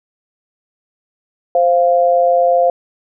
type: tone pair together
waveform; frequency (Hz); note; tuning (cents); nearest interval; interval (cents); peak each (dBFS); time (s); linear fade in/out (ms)
sine; 523.3 / 695.1; C5 / F5; 0 / -8; perfect fourth; 492; -12; 1.55-2.7; 2
effects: none